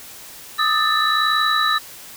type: tone cluster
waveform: sine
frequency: 1217 / 1278 / 1771 / 3922 Hz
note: D#6 / D#6 / A6 / B7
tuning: -39 / +46 / +11 / -13 cents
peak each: -21 dBFS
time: 0.58-1.79 s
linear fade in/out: 20 ms
effects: white hiss -39 dBFS RMS until 2.16 s